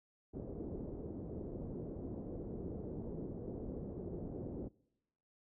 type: low-pass noise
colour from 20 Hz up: white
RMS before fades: -44 dBFS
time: 0.33-4.69 s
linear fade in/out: 20 ms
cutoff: 430 Hz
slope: 24 dB/octave
effects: noise-tail reverb RT60 1.0 s tail -26 dB re dry